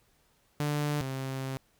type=tone pair in turn; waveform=sawtooth; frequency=147.6 / 133.19 Hz; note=D3 / C3; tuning=+9 / +31 cents; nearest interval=major second; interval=178 cents; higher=first; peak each=-24 / -29 dBFS; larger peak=first; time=0.6-1.01 / 1.01-1.57 s; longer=second; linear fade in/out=0 ms; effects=pink hiss -68 dBFS RMS until 1.79 s